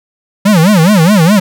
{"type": "tone with vibrato", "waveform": "square", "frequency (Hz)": 184.3, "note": "F#3", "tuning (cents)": -7, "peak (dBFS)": -5, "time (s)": [0.45, 1.4], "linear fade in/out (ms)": 10, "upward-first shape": "sine", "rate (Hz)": 4.8, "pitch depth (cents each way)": 270, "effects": []}